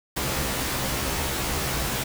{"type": "noise with comb filter", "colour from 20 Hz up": "pink", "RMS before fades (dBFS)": -27, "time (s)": [0.16, 2.04], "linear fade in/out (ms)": 10, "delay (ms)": 15, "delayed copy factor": 0.95, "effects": []}